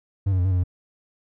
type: tone with pitch steps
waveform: triangle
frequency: 98 / 93.1 / 88.9 / 95.2 / 90.9 / 89.5 Hz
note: G2 / F#2 / F2 / F#2 / F#2 / F2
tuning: 0 / +11 / +31 / +50 / -30 / +43 cents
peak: -16 dBFS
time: 0.26-0.638 s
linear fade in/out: 10 ms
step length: 63 ms
effects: none